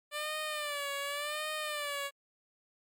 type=tone with vibrato; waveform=10% pulse; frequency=588 Hz; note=D5; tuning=2 cents sharp; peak=-26 dBFS; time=0.11-2.11 s; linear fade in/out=50 ms; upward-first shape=sine; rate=0.89 Hz; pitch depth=81 cents each way; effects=MP3 96 kbps